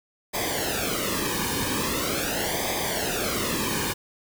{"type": "noise with flanger", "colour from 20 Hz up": "pink", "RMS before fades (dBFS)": -27, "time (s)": [0.33, 3.94], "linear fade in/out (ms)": 20, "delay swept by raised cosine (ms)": [0.71, 1.51], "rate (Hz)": 0.42, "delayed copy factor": -0.8, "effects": []}